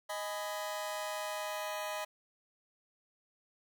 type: chord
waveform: sawtooth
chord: G# minor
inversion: second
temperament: just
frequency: 623 / 830.6 / 996.7 Hz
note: D#5 / G#5 / B5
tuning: +2 / 0 / +16 cents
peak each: -35 / -39 / -39 dBFS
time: 0.09-2.05 s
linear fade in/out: 10 ms
effects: none